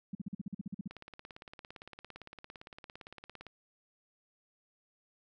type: tone bursts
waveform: sine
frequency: 196 Hz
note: G3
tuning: in tune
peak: -35 dBFS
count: 12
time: 0.13-0.877 s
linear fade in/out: 5 ms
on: 21 ms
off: 45 ms
type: click train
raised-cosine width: 0.3 ms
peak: -31 dBFS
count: 46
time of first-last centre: 0.91-3.467 s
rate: 17.6 Hz
effects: none